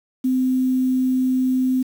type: tone with quantisation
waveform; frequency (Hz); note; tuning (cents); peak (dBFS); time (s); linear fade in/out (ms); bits
sine; 257.1; C4; -30; -16; 0.24-1.83; 10; 7
effects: none